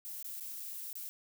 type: noise with dropouts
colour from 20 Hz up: violet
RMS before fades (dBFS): -43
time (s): 0.05-1.09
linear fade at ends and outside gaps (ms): 0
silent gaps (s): 0.227-0.244 / 0.399-0.407 / 0.599-0.603 / 0.929-0.954
effects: none